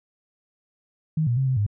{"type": "tone with pitch steps", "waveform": "sine", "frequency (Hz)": [157.1, 119.9, 133.5, 130.4, 103], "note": ["D#3", "A#2", "C3", "C3", "G#2"], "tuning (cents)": [17, 49, 35, -5, -14], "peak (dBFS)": -19, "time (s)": [1.17, 1.665], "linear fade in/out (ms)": 5, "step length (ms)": 99, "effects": []}